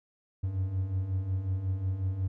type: beating tone pair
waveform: triangle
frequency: 90.6 / 96.1 Hz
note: F#2 / G2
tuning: -36 / -34 cents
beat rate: 5.5 Hz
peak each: -34 / -27 dBFS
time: 0.43-2.28 s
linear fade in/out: 10 ms
effects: none